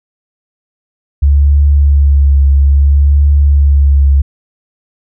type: tone with vibrato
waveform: sine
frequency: 70.6 Hz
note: C#2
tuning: 32 cents sharp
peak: -4 dBFS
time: 1.22-4.22 s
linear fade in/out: 10 ms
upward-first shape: triangle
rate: 0.6 Hz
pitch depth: 35 cents each way
effects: none